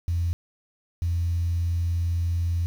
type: tone pair in turn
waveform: sine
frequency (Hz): 85.5 / 85.5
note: F2 / F2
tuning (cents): -36 / -36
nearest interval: unison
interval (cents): 0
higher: neither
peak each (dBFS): -21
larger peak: neither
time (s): 0.08-0.33 / 1.02-2.66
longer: second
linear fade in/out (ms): 0
effects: tanh soft clip ceiling -17 dBFS + 8-bit